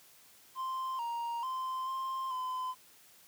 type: tone with pitch steps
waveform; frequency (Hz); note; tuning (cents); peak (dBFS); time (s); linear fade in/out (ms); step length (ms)
triangle; 1044 / 937 / 1038 / 1053 / 1020; C6 / A#5 / C6 / C6 / C6; -4 / +9 / -14 / +11 / -44; -32; 0.55-2.75; 50; 440
effects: white hiss -60 dBFS RMS until 3.27 s + high-pass 80 Hz 12 dB/octave